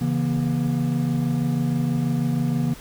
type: chord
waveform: triangle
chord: A# diminished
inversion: first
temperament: equal with one note detuned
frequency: 138.59 / 164.81 / 238.5 Hz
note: C#3 / E3 / A#3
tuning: 0 / 0 / +40 cents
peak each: -22 / -23 / -22 dBFS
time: 0.01-2.74 s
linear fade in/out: 5 ms
effects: pink hiss -43 dBFS RMS until 2.8 s